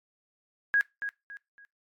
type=tone with echo; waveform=sine; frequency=1647 Hz; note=G#6; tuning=15 cents flat; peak=-20 dBFS; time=0.74-0.81 s; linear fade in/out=0 ms; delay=280 ms; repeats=3; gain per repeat=-10 dB; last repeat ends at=1.65 s; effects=noise-tail reverb RT60 0.2 s tail -20 dB re dry + MP3 96 kbps